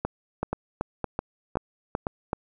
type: two click trains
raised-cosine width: 1 ms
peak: -13 / -12 dBFS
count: 4 / 7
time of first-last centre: 0.53-2.068 / 0.05-2.331 s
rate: 1.95 / 2.63 Hz
effects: none